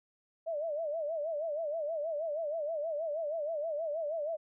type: tone with vibrato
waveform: sine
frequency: 622.3 Hz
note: D#5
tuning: in tune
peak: -32 dBFS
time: 0.46-4.37 s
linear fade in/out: 20 ms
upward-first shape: sine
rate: 6.3 Hz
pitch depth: 130 cents each way
effects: none